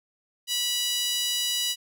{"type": "tone with high-pass filter", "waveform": "5% pulse", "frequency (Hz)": 979, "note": "B5", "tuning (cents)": -15, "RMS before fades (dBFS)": -27, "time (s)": [0.47, 1.76], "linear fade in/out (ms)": 50, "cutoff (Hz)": 3100, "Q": 3, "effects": []}